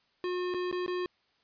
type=tone with dropouts; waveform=square; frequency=360 Hz; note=F#4; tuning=47 cents flat; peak=-31 dBFS; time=0.24-1.06 s; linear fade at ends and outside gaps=1 ms; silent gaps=0.54-0.545 / 0.714-0.726 / 0.863-0.879 s; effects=white hiss -70 dBFS RMS until 1.43 s + resampled to 11025 Hz